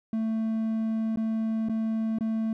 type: tone with dropouts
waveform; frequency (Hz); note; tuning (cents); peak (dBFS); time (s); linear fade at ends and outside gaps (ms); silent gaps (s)
triangle; 222.1; A3; +16; -23; 0.13-2.53; 2; 1.16-1.172 / 1.687-1.695 / 2.186-2.208
effects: none